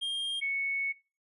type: tone pair in turn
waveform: triangle / sine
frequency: 3215 / 2212 Hz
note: G7 / C#7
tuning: +43 / -4 cents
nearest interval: tritone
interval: 647 cents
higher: first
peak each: -28 dBFS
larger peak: neither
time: 0.01-0.41 / 0.41-0.93 s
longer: second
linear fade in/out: 20 ms
effects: noise-tail reverb RT60 0.3 s tail -21 dB re dry + resampled to 32000 Hz